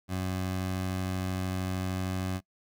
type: tone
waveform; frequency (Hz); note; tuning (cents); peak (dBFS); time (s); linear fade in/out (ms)
20% pulse; 93.1; F#2; +11; -25; 0.08-2.41; 50
effects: noise-tail reverb RT60 0.1 s tail -22 dB re dry